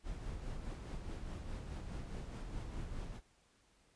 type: noise with tremolo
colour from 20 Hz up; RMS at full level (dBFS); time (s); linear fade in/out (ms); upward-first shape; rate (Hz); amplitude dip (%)
brown; -42; 0.03-3.21; 50; sine; 4.8; 40
effects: pink hiss -71 dBFS RMS until 3.95 s + resampled to 22050 Hz